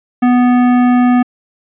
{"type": "tone with hard clipping", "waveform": "sine", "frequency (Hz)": 246.9, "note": "B3", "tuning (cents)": 0, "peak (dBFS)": -9, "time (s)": [0.22, 1.23], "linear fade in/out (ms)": 10, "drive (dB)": 14, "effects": ["resampled to 8000 Hz"]}